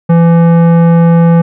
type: tone with tanh clipping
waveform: sine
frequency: 168.1 Hz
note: E3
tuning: 34 cents sharp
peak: -5 dBFS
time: 0.09-1.42 s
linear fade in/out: 10 ms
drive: 15 dB
effects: none